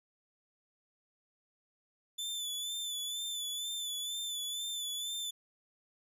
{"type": "tone with vibrato", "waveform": "sawtooth", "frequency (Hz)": 3500, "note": "A7", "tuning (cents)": -10, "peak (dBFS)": -33, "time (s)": [2.18, 5.31], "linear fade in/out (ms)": 10, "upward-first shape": "sine", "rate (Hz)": 2.1, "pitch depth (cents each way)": 42, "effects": ["resampled to 32000 Hz", "12-bit"]}